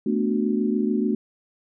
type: chord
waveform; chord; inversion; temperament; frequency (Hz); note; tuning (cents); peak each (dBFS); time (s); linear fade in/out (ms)
sine; B minor seventh; third; equal; 220 / 246.9 / 293.7 / 370; A3 / B3 / D4 / F#4; 0 / 0 / 0 / 0; -23 / -26 / -27 / -27; 0.06-1.15; 5
effects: none